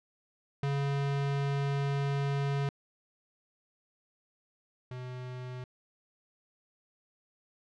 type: tone pair in turn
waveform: square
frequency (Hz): 140.2 / 126.22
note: C#3 / B2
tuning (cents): +20 / +38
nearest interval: major second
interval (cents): 182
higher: first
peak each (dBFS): -29 / -39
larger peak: first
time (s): 0.63-2.69 / 4.91-5.64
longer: first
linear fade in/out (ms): 2
effects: low-pass 4000 Hz 12 dB/octave